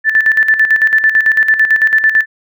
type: tone with tremolo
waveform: sine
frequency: 1760 Hz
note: A6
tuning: in tune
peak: -5 dBFS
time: 0.04-2.26 s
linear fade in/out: 50 ms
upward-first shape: square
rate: 9 Hz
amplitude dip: 65%
effects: none